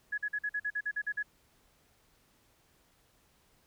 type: tone bursts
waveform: sine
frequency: 1684 Hz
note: G#6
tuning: 24 cents sharp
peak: -30 dBFS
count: 11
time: 0.12-1.229 s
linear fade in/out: 10 ms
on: 59 ms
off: 46 ms
effects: pink hiss -68 dBFS RMS until 3.66 s